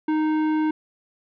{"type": "tone with tanh clipping", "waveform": "triangle", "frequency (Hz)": 310, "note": "D#4", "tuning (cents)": -6, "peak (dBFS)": -21, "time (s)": [0.08, 0.71], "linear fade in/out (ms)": 5, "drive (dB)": 17, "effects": []}